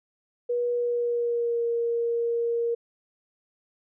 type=tone with pitch glide; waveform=sine; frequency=483.2 to 468.1 Hz; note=B4 to A#4; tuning=-38 to +7 cents; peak=-23 dBFS; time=0.49-2.75 s; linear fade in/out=10 ms; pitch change=-55 cents; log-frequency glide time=0.72-1.64 s; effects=none